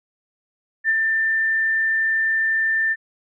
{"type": "tone with ADSR envelope", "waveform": "sine", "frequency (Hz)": 1786, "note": "A6", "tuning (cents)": 25, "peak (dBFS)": -14, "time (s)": [0.84, 2.96], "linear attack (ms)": 51, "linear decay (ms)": 37, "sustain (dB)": -3, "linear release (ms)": 42, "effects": []}